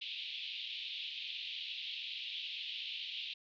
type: band-pass noise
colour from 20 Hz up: white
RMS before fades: -43 dBFS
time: 0.01-3.34 s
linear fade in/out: 10 ms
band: 2600 to 3800 Hz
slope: 48 dB/octave
effects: none